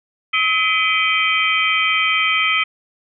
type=tone cluster; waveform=sine; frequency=1280 / 2024 / 2304 / 2489 / 3130 Hz; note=D#6 / B6 / D7 / D#7 / G7; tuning=+49 / +42 / -34 / 0 / -3 cents; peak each=-21 dBFS; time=0.33-2.64 s; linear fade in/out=10 ms; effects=none